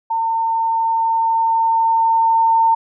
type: tone with level ramp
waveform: sine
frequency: 906 Hz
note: A#5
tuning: 50 cents flat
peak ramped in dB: -16 to -10 dBFS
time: 0.1-2.75 s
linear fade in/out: 10 ms
effects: none